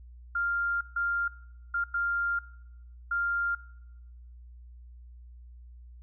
sine tone bursts at uneven times, 1396.9 Hz, F6, in tune, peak -26 dBFS, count 5, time 0.35-0.81 / 0.96-1.28 / 1.74-1.84 / 1.94-2.39 / 3.11-3.55 s, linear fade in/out 5 ms, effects noise-tail reverb RT60 1.0 s tail -22 dB re dry + added 60 Hz sine -46 dBFS peak until 6.02 s

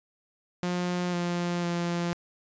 sawtooth tone with pitch steps, 178 / 174.5 / 172.6 Hz, F3 / F3 / F3, +33 / -1 / -20 cents, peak -23 dBFS, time 0.63-2.13 s, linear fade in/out 0 ms, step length 500 ms, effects resampled to 16000 Hz

